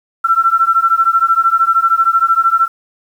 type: beating tone pair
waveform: sine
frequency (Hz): 1341 / 1354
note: E6 / E6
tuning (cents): +29 / +46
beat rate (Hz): 13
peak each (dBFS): -12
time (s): 0.24-2.68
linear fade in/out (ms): 10
effects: 7-bit